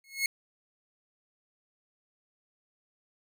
sawtooth tone with exponential growth, 2176 Hz, C#7, 33 cents flat, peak -19 dBFS, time 0.04-0.26 s, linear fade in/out 2 ms, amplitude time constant 47 ms, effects none

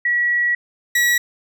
sine / 40% pulse tone pair in turn, 1928 / 1928 Hz, B6 / B6, -42 / -42 cents, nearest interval unison, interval 0 cents, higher neither, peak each -15 / -13 dBFS, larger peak second, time 0.05-0.55 / 0.95-1.18 s, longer first, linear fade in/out 5 ms, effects none

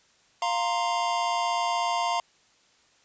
square chord, F suspended fourth, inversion none, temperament just, 698.5 / 931.3 / 1047.7 Hz, F5 / Bb5 / C6, 0 / -2 / +2 cents, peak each -29 / -29 / -31 dBFS, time 0.42-2.2 s, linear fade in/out 2 ms, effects white hiss -62 dBFS RMS until 3.04 s + resampled to 16000 Hz

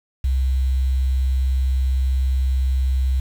sine tone with quantisation, 65.41 Hz, C2, in tune, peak -16 dBFS, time 0.24-3.2 s, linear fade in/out 5 ms, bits 7, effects none

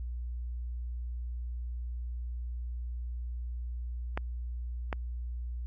clicks, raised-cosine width 0.5 ms, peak -17 dBFS, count 2, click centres 4.175 / 4.928 s, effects added 60 Hz sine -34 dBFS peak until 5.66 s

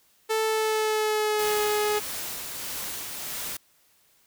sawtooth tone with pitch glide, 440 to 420.4 Hz, A4 to G#4, 0 to +21 cents, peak -19 dBFS, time 0.29-2 s, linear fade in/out 20 ms, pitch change -79 cents, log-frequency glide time 0.44-1.62 s
white noise with tremolo, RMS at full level -33 dBFS, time 1.39-3.57 s, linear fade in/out 5 ms, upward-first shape sine, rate 1.6 Hz, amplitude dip 30%
effects white hiss -63 dBFS RMS until 4.26 s

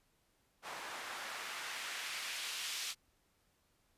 white noise with band-pass filter sweep, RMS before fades -43 dBFS, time 0.62-2.95 s, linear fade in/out 50 ms, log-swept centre 880 to 3700 Hz, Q 0.95, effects pink hiss -75 dBFS RMS until 3.97 s + resampled to 32000 Hz

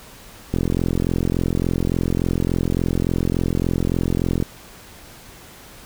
click train, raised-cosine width 3 ms, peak -7 dBFS, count 170, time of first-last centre 0.54-4.425 s, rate 43.5 Hz, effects pink hiss -43 dBFS RMS until 5.85 s

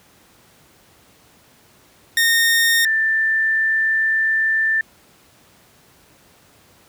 sawtooth / sine tone pair in turn, 1840 / 1776.4 Hz, A#6 / A6, -23 / +16 cents, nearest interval minor second, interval 61 cents, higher first, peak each -10 / -15 dBFS, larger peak first, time 2.17-2.85 / 2.85-4.81 s, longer second, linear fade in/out 2 ms, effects pink hiss -52 dBFS RMS until 6.88 s + high-pass 80 Hz 12 dB/octave

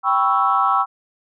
sine chord, C# half-diminished seventh, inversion second, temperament equal, 784 / 987.8 / 1108.7 / 1318.5 Hz, G5 / B5 / C#6 / E6, 0 / 0 / 0 / 0 cents, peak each -20 / -22 / -19 / -18 dBFS, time 0.03-0.86 s, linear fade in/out 50 ms, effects tanh soft clip ceiling -4 dBFS

